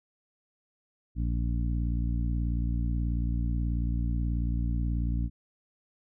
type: harmonic tone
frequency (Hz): 58.4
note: A#1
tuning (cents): +4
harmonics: 1 / 2 / 3 / 4 / 5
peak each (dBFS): -27 / -33 / -37 / -39 / -41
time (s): 1.15-5.3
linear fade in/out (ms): 50
effects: none